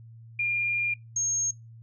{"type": "tone pair in turn", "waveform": "sine", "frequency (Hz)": [2406, 6500], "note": ["D7", "G#8"], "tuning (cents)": [41, -38], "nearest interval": "octave + perfect fourth", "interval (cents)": 1721, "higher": "second", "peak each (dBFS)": -24, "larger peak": "neither", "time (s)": [[0.39, 0.94], [1.16, 1.51]], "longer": "first", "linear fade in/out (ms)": 5, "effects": ["noise-tail reverb RT60 0.2 s tail -23 dB re dry", "added 114 Hz sine -45 dBFS peak until 1.82 s"]}